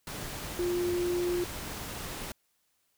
sine tone in noise, 352.7 Hz, F4, 17 cents sharp, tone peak -27 dBFS, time 0.59-1.44 s, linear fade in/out 2 ms, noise pink, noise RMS -39 dBFS, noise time 0.07-2.32 s, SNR +9 dB, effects white hiss -74 dBFS RMS until 2.97 s

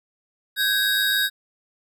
square tone cluster, 1544 / 1651 / 3782 Hz, G6 / G#6 / A#7, -27 / -11 / +24 cents, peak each -25 / -25 / -23 dBFS, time 0.56-1.3 s, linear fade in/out 50 ms, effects none

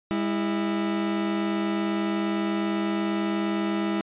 40% pulse tone pair together, 203.3 / 329.1 Hz, G#3 / E4, -37 / -3 cents, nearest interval minor sixth, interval 834 cents, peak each -26 dBFS, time 0.11-4.01 s, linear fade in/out 0 ms, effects resampled to 8000 Hz

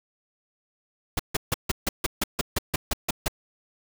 pink noise bursts, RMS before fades -24 dBFS, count 13, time 1.17-3.282 s, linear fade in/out 5 ms, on 24 ms, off 150 ms, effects none

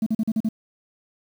sine tone bursts, 220 Hz, A3, in tune, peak -17 dBFS, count 6, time 0.02-0.489 s, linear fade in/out 5 ms, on 44 ms, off 41 ms, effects tanh soft clip ceiling -17 dBFS + 8-bit

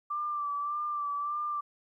sine tone with vibrato, 1174.7 Hz, D6, in tune, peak -30 dBFS, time 0.1-1.61 s, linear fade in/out 10 ms, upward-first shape sine, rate 1.7 Hz, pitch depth 35 cents each way, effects 12-bit

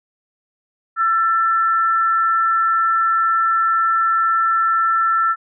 sine tone pair together, 1341 / 1758 Hz, E6 / A6, +29 / -2 cents, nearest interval perfect fourth, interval 469 cents, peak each -14 / -24 dBFS, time 0.96-5.36 s, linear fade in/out 50 ms, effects none

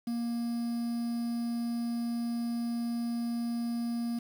triangle tone with quantisation, 235.2 Hz, A#3, 16 cents sharp, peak -28 dBFS, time 0.07-4.19 s, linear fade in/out 5 ms, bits 8, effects none

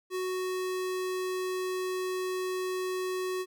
square tone, 370 Hz, F#4, in tune, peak -31 dBFS, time 0.1-3.46 s, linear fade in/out 50 ms, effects none

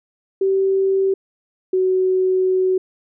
sine tone pair in turn, 386.1 / 373.2 Hz, G4 / F#4, -26 / +15 cents, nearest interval minor second, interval 59 cents, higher first, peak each -14 dBFS, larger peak neither, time 0.41-1.14 / 1.73-2.78 s, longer second, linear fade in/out 5 ms, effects none

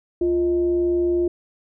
sine tone with frequency modulation, 349.2 Hz, F4, in tune, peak -17 dBFS, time 0.21-1.28 s, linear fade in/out 5 ms, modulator 279 Hz, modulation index 0.29, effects none

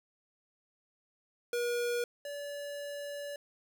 square tone pair in turn, 480 / 574.8 Hz, B4 / D5, -49 / -37 cents, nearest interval minor third, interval 312 cents, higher second, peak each -31 / -39 dBFS, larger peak first, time 1.53-2.04 / 2.25-3.36 s, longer second, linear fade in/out 2 ms, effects none

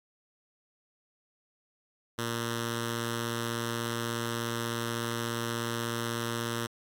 5% pulse tone with notch filter, 116.54 Hz, A#2, in tune, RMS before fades -33 dBFS, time 2.18-6.67 s, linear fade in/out 10 ms, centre 740 Hz, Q 1.1, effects AAC 64 kbps

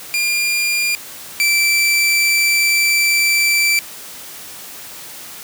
sawtooth tone pair in turn, 2400 / 2334 Hz, D7 / D7, +37 / -11 cents, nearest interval unison, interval 48 cents, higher first, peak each -12 / -9 dBFS, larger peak second, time 0.14-0.95 / 1.4-3.79 s, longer second, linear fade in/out 0 ms, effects white hiss -34 dBFS RMS until 5.43 s + high-pass 80 Hz 12 dB/octave

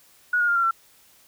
sine tone with pitch steps, 1458 / 1429.6 / 1401.8 / 1374.6 / 1347.8 Hz, F#6 / F6 / F6 / F6 / E6, -26 / +40 / +6 / -28 / +38 cents, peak -18 dBFS, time 0.33-0.71 s, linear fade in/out 5 ms, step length 76 ms, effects white hiss -56 dBFS RMS until 1.27 s

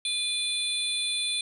sine tone cluster, 2445 / 3482 / 4080 / 9010 Hz, D#7 / A7 / C8 / C#9, -31 / -19 / -44 / +27 cents, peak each -35 / -28 / -33 / -33 dBFS, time 0.05-1.41 s, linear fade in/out 2 ms, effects tanh soft clip ceiling -17 dBFS

